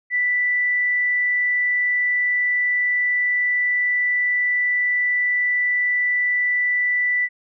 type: tone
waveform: sine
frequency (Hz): 1975.5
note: B6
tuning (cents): 0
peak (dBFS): -17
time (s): 0.1-7.29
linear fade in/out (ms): 50
effects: none